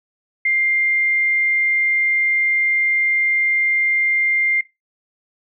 sine tone, 2100 Hz, C7, 6 cents sharp, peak -15 dBFS, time 0.45-4.61 s, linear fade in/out 5 ms, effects noise-tail reverb RT60 0.2 s tail -18 dB re dry

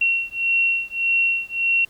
sine beating tone pair, 2730 / 2731.7 Hz, F7 / F7, -40 / -39 cents, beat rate 1.7 Hz, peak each -21 dBFS, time 0.01-1.85 s, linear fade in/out 5 ms, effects pink hiss -54 dBFS RMS until 1.89 s

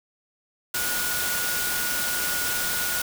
sine tone in noise, 1449 Hz, F#6, 37 cents flat, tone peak -30 dBFS, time 0.74-3.02 s, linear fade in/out 5 ms, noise white, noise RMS -27 dBFS, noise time 0.74-3.02 s, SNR -6 dB, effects none

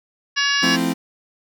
harmonic tone, 564 Hz, C#5, 30 cents sharp, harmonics 2 / 3 / 4 / 5 / 6 / 7 / 8 / 9 / 10, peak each -28 / -20 / -29 / -23 / -34 / -29 / -32 / -25 / -28 dBFS, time 0.36-0.77 s, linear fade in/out 20 ms
40% pulse chord, F major seventh, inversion none, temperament equal, 174.61 / 220 / 261.6 / 329.6 Hz, F3 / A3 / C4 / E4, 0 / 0 / 0 / 0 cents, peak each -24 / -25 / -20 / -25 dBFS, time 0.62-0.94 s, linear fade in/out 20 ms
effects none

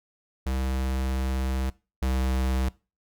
square tone pair in turn, 65.41 / 64.92 Hz, C2 / C2, 0 / -13 cents, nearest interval unison, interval 13 cents, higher first, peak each -26 / -24 dBFS, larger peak second, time 0.46-1.7 / 2.02-2.69 s, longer first, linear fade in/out 5 ms, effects noise-tail reverb RT60 0.3 s tail -21 dB re dry

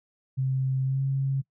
sine tone with pitch glide, 132.1 to 135.66 Hz, C3 to C#3, +17 to -37 cents, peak -23 dBFS, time 0.37-1.42 s, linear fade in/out 20 ms, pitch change +46 cents, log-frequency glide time 0.84-1.02 s, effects noise-tail reverb RT60 0.1 s tail -22 dB re dry

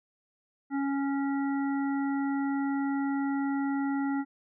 harmonic tone, 277.2 Hz, C#4, in tune, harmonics 1 / 3 / 5 / 7, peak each -27 / -37 / -41 / -44 dBFS, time 0.7-4.25 s, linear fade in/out 50 ms, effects none

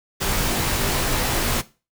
pink noise with comb filter, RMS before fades -22 dBFS, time 0.2-1.62 s, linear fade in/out 20 ms, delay 19 ms, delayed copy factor -0.65, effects noise-tail reverb RT60 0.3 s tail -17 dB re dry

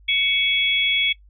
sine tone cluster, 2236 / 2595 / 3354 Hz, C#7 / E7 / G#7, +14 / -28 / +16 cents, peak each -20 / -28 / -20 dBFS, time 0.08-1.13 s, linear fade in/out 10 ms, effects noise-tail reverb RT60 0.1 s tail -20 dB re dry + added 50 Hz sine -47 dBFS peak until 1.29 s

